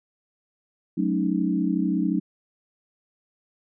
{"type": "chord", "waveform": "sine", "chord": "D# half-diminished seventh", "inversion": "first", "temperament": "equal with one note detuned", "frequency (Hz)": [185, 216.3, 277.2, 311.1], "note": ["F#3", "A3", "C#4", "D#4"], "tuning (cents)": [0, -29, 0, 0], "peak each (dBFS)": [-25, -28, -27, -26], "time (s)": [0.97, 2.2], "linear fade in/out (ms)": 10, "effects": []}